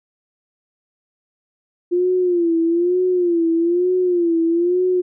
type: tone with vibrato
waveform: sine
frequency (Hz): 347.9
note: F4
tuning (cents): -7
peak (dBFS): -14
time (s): 1.91-5.02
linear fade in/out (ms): 20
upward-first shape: sine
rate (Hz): 1.1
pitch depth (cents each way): 93
effects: none